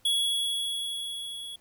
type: tone with level ramp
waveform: square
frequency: 3357 Hz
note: G#7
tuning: 18 cents sharp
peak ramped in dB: -23 to -38 dBFS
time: 0.05-1.56 s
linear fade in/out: 5 ms
effects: pink hiss -64 dBFS RMS until 1.6 s